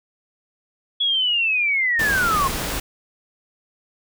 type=linear sweep; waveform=sine; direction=down; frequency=3389 to 1046.5 Hz; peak=-17 dBFS; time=1-2.48 s; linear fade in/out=10 ms
type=noise; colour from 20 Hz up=pink; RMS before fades=-26 dBFS; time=1.99-2.8 s; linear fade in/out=5 ms
effects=none